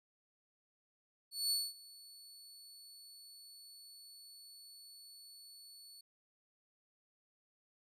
sawtooth tone with ADSR envelope, 4435 Hz, C#8, in tune, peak -28 dBFS, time 1.31-6.01 s, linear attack 200 ms, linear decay 220 ms, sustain -23 dB, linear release 4 ms, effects resampled to 32000 Hz

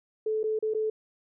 sine tone with dropouts, 434.7 Hz, A4, 21 cents flat, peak -25 dBFS, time 0.26-0.9 s, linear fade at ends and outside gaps 5 ms, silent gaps 0.432-0.439 / 0.59-0.625 / 0.738-0.747 s, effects none

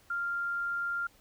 sine tone, 1394 Hz, F6, 4 cents flat, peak -30 dBFS, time 0.1-1.07 s, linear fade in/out 5 ms, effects pink hiss -62 dBFS RMS until 1.2 s

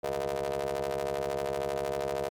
25% pulse ring-modulated tone, 69.3 Hz, C#2, in tune, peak -23 dBFS, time 0.03-2.29 s, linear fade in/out 10 ms, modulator 548 Hz, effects MP3 96 kbps

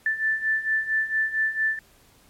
sine beating tone pair, 1760 / 1764.4 Hz, A6 / A6, 0 / +4 cents, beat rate 4.4 Hz, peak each -27 / -23 dBFS, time 0.06-1.79 s, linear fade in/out 2 ms, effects pink hiss -57 dBFS RMS until 2.29 s + MP3 64 kbps

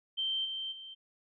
sine tone with level steps, 3127 Hz, G7, 5 cents flat, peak -30 / -35 / -44 dBFS, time 0.17-0.95 s, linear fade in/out 20 ms, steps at 0.44 / 0.71 s, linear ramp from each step 20 ms, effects none

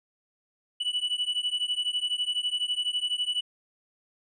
triangle beating tone pair, 2953 / 2965 Hz, F#7 / F#7, -4 / +3 cents, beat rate 12 Hz, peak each -28 dBFS, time 0.8-3.41 s, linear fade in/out 10 ms, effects resampled to 22050 Hz

